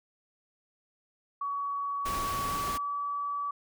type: tone with pitch glide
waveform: sine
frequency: 1129 to 1147.4 Hz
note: C#6 to D6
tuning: +31 to -41 cents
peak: -30 dBFS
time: 1.41-3.51 s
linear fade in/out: 5 ms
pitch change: +28 cents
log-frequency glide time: 2.39-2.77 s
type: noise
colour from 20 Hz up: pink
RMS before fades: -37 dBFS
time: 2.05-2.78 s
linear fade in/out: 10 ms
effects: none